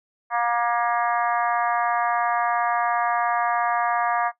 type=harmonic tone; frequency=237.1 Hz; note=A#3; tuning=30 cents sharp; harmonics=3 / 4 / 5 / 6 / 7 / 8 / 9; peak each=-24 / -25 / -25 / -37 / -29 / -37 / -37 dBFS; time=0.3-4.32 s; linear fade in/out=50 ms; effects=noise-tail reverb RT60 0.1 s tail -17 dB re dry